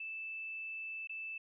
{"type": "tone with dropouts", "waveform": "sine", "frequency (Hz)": 2637, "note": "E7", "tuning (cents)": 0, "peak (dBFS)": -40, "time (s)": [0, 1.38], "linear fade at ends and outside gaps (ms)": 5, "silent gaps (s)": [1.073, 1.094], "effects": []}